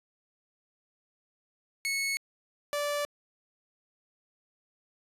sawtooth tone pair in turn, 2200 / 582.7 Hz, C#7 / D5, -14 / -14 cents, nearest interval octave + major seventh, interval 2300 cents, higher first, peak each -25 dBFS, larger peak neither, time 1.85-2.17 / 2.73-3.05 s, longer neither, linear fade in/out 0 ms, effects resampled to 32000 Hz

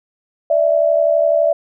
sine tone pair together, 587.4 / 659.3 Hz, D5 / E5, 0 / 0 cents, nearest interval major second, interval 200 cents, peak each -14 dBFS, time 0.5-1.53 s, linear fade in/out 5 ms, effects none

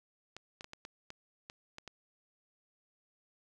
clicks, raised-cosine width 0.2 ms, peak -28 dBFS, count 9, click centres 0.366 / 0.609 / 0.644 / 0.734 / 0.851 / 1.104 / 1.499 / 1.784 / 1.877 s, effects none

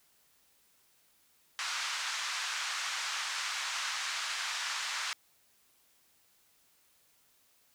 pink band-pass noise, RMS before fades -36 dBFS, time 1.59-5.13 s, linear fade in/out 0 ms, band 1100 to 7100 Hz, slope 24 dB/octave, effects white hiss -68 dBFS RMS until 7.74 s

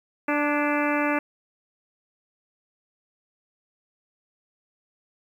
harmonic tone with a mistuned harmonic, 293.7 Hz, D4, in tune, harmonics 1 / 2 / 3 / 4 / 5 / 6 / 7 / 8 / 9, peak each -25 / -28 / -30 / -31 / -32 / -33 / -33 / -34 / -35 dBFS, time 0.28-1.19 s, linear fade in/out 5 ms, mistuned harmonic 6, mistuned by -45 cents, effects 9-bit

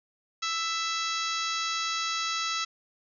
harmonic tone with a mistuned harmonic, 659.3 Hz, E5, in tune, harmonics 2 / 3 / 4 / 5 / 6 / 7 / 8 / 9 / 10, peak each -32 / -38 / -37 / -38 / -35 / -40 / -38 / -43 / -40 dBFS, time 0.42-2.65 s, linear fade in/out 10 ms, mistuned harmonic 3, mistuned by +17 cents, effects none

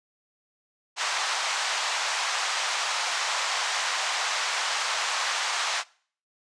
pink band-pass noise, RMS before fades -28 dBFS, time 0.96-5.84 s, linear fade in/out 50 ms, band 780 to 7200 Hz, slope 24 dB/octave, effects noise-tail reverb RT60 0.5 s tail -23 dB re dry + resampled to 22050 Hz

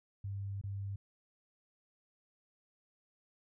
sine tone with dropouts, 99.1 Hz, G2, 19 cents sharp, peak -37 dBFS, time 0.24-0.96 s, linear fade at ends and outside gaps 5 ms, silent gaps 0.614-0.637 s, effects none

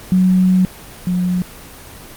sine tone pair in turn, 185 / 180.25 Hz, F#3 / F#3, 0 / -45 cents, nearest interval unison, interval 45 cents, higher first, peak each -9 / -14 dBFS, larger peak first, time 0.12-0.65 / 1.07-1.42 s, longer first, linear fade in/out 0 ms, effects pink hiss -36 dBFS RMS until 2.16 s + Opus 24 kbps

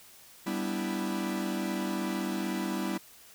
45% pulse chord, E minor seventh, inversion first, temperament equal, 196 / 246.9 / 293.7 / 329.6 Hz, G3 / B3 / D4 / E4, 0 / 0 / 0 / 0 cents, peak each -34 / -37 / -39 / -35 dBFS, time 0.46-2.98 s, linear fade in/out 10 ms, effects white hiss -54 dBFS RMS until 3.34 s

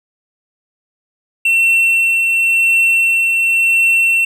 triangle tone with tremolo, 2705 Hz, E7, 44 cents sharp, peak -7 dBFS, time 1.45-4.25 s, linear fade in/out 5 ms, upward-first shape triangle, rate 0.93 Hz, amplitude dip 30%, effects none

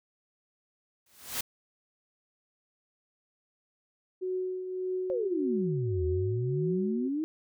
white noise with exponential growth, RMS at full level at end -29 dBFS, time 1.06-1.41 s, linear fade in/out 5 ms, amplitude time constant 75 ms
sine tone with tremolo, 370 Hz, F#4, in tune, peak -28 dBFS, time 4.21-7.09 s, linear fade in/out 20 ms, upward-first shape triangle, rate 1.7 Hz, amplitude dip 55%
sine exponential two-way sweep, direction down then up, 553 to 78.5 to 323.4 Hz, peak -28 dBFS, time 5.1-7.24 s, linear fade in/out 0 ms, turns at 6.05 s
effects none

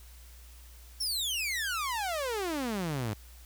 sawtooth exponential sweep, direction down, 5588 to 99.6 Hz, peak -27 dBFS, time 1-3.14 s, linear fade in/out 10 ms, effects added 60 Hz sine -49 dBFS peak until 3.45 s + white hiss -57 dBFS RMS until 3.45 s

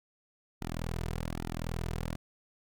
sawtooth tone with flanger, 41.17 Hz, E1, 1 cent flat, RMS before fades -36 dBFS, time 0.61-2.16 s, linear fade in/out 10 ms, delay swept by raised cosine 1.8 to 3.7 ms, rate 1.2 Hz, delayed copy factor -0.9, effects none

